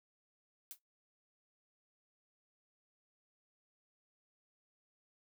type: noise with exponential decay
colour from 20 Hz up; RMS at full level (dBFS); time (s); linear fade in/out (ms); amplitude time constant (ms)
blue; -43; 0.71-0.79; 0; 17
effects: noise-tail reverb RT60 0.2 s tail -26 dB re dry